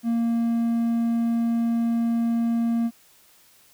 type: tone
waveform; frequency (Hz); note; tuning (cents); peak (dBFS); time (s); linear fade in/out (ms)
triangle; 232; A#3; -8; -18; 0.03-2.91; 50
effects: white hiss -56 dBFS RMS until 3.73 s